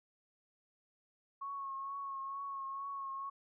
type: tone with vibrato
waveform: sine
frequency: 1098 Hz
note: C#6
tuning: 17 cents flat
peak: -39 dBFS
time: 1.41-3.3 s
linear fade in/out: 10 ms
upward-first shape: triangle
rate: 2.2 Hz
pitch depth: 32 cents each way
effects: none